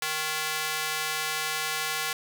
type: tone with high-pass filter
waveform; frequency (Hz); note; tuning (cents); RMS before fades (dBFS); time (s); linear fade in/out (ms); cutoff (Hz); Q
square; 155.56; D#3; 0; -30; 0.02-2.13; 2; 1400; 0.71
effects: none